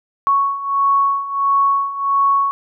sine beating tone pair, 1108.7 / 1110.2 Hz, C#6 / C#6, 0 / +2 cents, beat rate 1.5 Hz, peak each -19 / -15 dBFS, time 0.27-2.51 s, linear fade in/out 0 ms, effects none

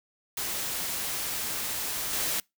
white noise with level steps, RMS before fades -32 / -29 dBFS, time 0.37-2.4 s, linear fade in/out 2 ms, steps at 2.13 s, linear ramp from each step 2 ms, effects noise-tail reverb RT60 0.2 s tail -26 dB re dry

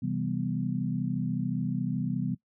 sine chord, C major seventh, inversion none, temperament equal, 130.81 / 164.81 / 196 / 246.9 Hz, C3 / E3 / G3 / B3, 0 / 0 / 0 / 0 cents, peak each -33 dBFS, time 0.02-2.35 s, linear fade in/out 10 ms, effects noise-tail reverb RT60 0.1 s tail -19 dB re dry

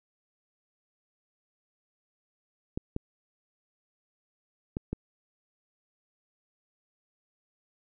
clicks, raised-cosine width 3 ms, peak -18 dBFS, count 4, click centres 2.775 / 2.964 / 4.769 / 4.93 s, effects none

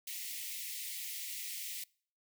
white high-pass noise, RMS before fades -42 dBFS, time 0.07-1.84 s, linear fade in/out 5 ms, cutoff 1900 Hz, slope 96 dB/octave, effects noise-tail reverb RT60 0.5 s tail -25 dB re dry

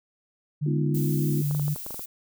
sine tone with vibrato, 146.83 Hz, D3, in tune, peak -23 dBFS, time 0.61-1.75 s, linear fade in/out 20 ms, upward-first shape sine, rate 6.6 Hz, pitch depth 23 cents each way
sine chord, F half-diminished seventh, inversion first, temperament equal, 207.7 / 246.9 / 311.1 / 349.2 Hz, Ab3 / Cb4 / Eb4 / F4, 0 / 0 / 0 / 0 cents, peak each -32 dBFS, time 0.66-1.42 s, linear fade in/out 5 ms
violet noise, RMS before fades -37 dBFS, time 0.94-2.06 s, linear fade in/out 10 ms
clicks, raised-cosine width 1 ms, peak -25 dBFS, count 9, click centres 1.511 / 1.549 / 1.596 / 1.681 / 1.761 / 1.864 / 1.907 / 1.944 / 1.994 s
effects none

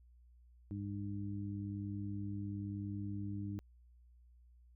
harmonic tone, 101 Hz, G#2, 48 cents flat, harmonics 1 / 2 / 3, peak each -41 / -44 / -45 dBFS, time 0.71-3.59 s, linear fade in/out 0 ms, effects added 60 Hz sine -60 dBFS peak until 4.75 s

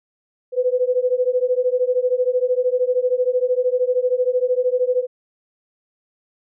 sine beating tone pair, 495.2 / 508.2 Hz, B4 / B4, +5 / +49 cents, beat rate 13 Hz, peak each -19 dBFS, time 0.52-5.07 s, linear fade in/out 50 ms, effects none

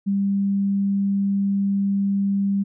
sine tone, 198.2 Hz, G3, 19 cents sharp, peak -18 dBFS, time 0.06-2.64 s, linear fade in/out 20 ms, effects none

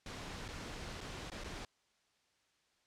pink noise with dropouts, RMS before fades -45 dBFS, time 0.06-1.65 s, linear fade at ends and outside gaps 2 ms, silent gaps 0.481-0.486 / 1.007-1.011 / 1.301-1.317 / 1.438-1.443 s, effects white hiss -75 dBFS RMS until 2.86 s + low-pass 6000 Hz 12 dB/octave

